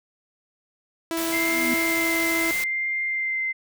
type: tone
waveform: sawtooth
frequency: 330 Hz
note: E4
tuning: 2 cents sharp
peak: -21 dBFS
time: 1.11-2.51 s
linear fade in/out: 0 ms
type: noise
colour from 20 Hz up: white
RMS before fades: -31 dBFS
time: 1.17-2.64 s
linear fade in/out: 2 ms
type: tone with exponential growth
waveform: sine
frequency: 247.4 Hz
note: B3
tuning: 3 cents sharp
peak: -22 dBFS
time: 1.23-1.74 s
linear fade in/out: 2 ms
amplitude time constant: 110 ms
type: tone with vibrato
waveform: sine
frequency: 2088 Hz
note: C7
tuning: 4 cents flat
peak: -23 dBFS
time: 1.32-3.53 s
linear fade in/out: 20 ms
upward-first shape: sine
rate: 0.78 Hz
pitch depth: 12 cents each way
effects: none